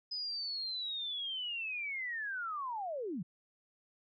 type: linear sweep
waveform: sine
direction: down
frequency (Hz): 5040 to 148.6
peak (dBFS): -36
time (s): 0.11-3.23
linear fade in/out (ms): 10
effects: none